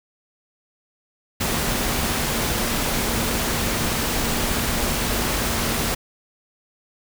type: tone in noise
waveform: sine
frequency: 233.1 Hz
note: A#3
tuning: in tune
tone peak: -32 dBFS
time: 1.4-5.95 s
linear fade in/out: 10 ms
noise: pink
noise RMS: -23 dBFS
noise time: 1.4-5.95 s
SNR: -12 dB
effects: none